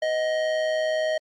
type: tone with amplitude modulation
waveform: square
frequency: 627 Hz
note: D#5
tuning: 13 cents sharp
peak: -21 dBFS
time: 0.02-1.18 s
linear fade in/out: 5 ms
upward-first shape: sine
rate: 121 Hz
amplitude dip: 40%
effects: low-pass 4000 Hz 12 dB/octave + Opus 48 kbps